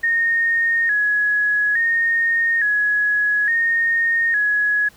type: tone with vibrato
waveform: sine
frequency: 1760 Hz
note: A6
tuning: in tune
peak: -15 dBFS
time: 0.03-4.89 s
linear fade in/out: 10 ms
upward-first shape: square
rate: 0.58 Hz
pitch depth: 81 cents each way
effects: pink hiss -50 dBFS RMS until 4.96 s